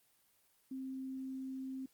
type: tone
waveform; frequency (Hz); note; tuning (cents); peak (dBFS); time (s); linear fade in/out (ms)
sine; 263.6; C4; +13; -40; 0.71-1.86; 5
effects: white hiss -72 dBFS RMS until 1.93 s + Opus 24 kbps